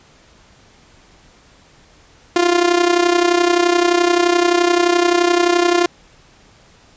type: tone with amplitude modulation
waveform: sawtooth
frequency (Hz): 349.2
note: F4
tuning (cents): 0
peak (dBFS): -5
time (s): 2.36-5.86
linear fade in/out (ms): 2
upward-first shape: sine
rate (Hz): 31.6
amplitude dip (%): 70
effects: pink hiss -49 dBFS RMS until 6.96 s + resampled to 16000 Hz